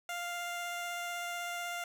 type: tone with vibrato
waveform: 15% pulse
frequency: 698.5 Hz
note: F5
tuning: in tune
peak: -30 dBFS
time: 0.09-1.84 s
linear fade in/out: 2 ms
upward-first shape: triangle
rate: 16 Hz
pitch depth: 9 cents each way
effects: none